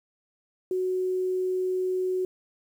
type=tone with quantisation; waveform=sine; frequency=370 Hz; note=F#4; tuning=in tune; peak=-24 dBFS; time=0.71-2.25 s; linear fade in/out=2 ms; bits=9; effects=none